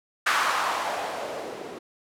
violet noise with low-pass filter sweep, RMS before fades -28 dBFS, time 0.26-1.79 s, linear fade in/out 10 ms, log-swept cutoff 1400 to 370 Hz, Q 2.3, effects none

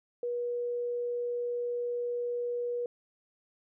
sine tone, 482.6 Hz, B4, 40 cents flat, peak -30 dBFS, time 0.23-2.86 s, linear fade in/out 2 ms, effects none

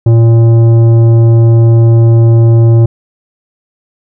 sine tone with tanh clipping, 115.1 Hz, A#2, 22 cents flat, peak -4 dBFS, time 0.06-2.86 s, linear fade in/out 5 ms, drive 11 dB, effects none

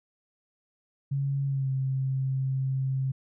sine tone with pitch glide, 138.59 to 133.1 Hz, C#3 to C3, 0 to +30 cents, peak -25 dBFS, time 1.11-3.12 s, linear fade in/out 10 ms, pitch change -70 cents, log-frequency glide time 1.46-1.7 s, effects none

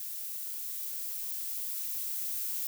violet noise with level ramp, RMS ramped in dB -39 to -34 dBFS, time 0-2.67 s, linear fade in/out 2 ms, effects none

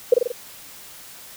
sine tone with echo, 488.5 Hz, B4, 19 cents flat, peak -7 dBFS, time 0.12-0.14 s, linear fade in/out 5 ms, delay 45 ms, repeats 4, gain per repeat -4 dB, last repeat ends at 0.32 s, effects white hiss -42 dBFS RMS until 1.36 s

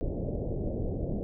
pink low-pass noise, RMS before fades -32 dBFS, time 0.01-1.23 s, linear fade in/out 0 ms, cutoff 620 Hz, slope 48 dB/octave, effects none

